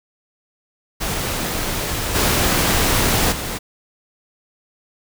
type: noise with level steps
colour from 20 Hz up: pink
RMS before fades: -23 / -17 / -26 dBFS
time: 1-3.59 s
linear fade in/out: 20 ms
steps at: 2.14 / 3.31 s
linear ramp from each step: 20 ms
effects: none